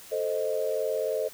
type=chord; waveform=sine; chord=A diminished; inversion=none; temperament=equal; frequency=440 / 523.3 / 622.3 Hz; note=A4 / C5 / Eb5; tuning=0 / 0 / 0 cents; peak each=-30 dBFS; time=0.11-1.29 s; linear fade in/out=20 ms; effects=white hiss -48 dBFS RMS until 1.33 s